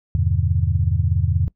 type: chord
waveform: sine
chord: E minor seventh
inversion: none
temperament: just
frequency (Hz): 82.41 / 98.89 / 123.61 / 148.33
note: E2 / G2 / B2 / D3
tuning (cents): 0 / +16 / +2 / +18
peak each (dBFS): -20 / -20 / -25 / -25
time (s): 0.15-1.48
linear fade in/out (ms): 0
effects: noise-tail reverb RT60 0.1 s tail -21 dB re dry